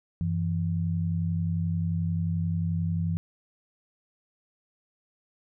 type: tone pair together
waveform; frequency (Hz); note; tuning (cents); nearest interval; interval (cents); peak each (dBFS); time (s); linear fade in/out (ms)
sine; 94.5 / 165.84; F#2 / E3; +37 / +11; minor seventh; 974; -28 / -27; 0.21-3.17; 0
effects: none